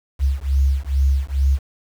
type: beating tone pair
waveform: sine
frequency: 67 / 69.3 Hz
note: C2 / C#2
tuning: +42 / 0 cents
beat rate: 2.3 Hz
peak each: -18 dBFS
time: 0.19-1.59 s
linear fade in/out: 50 ms
effects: 7-bit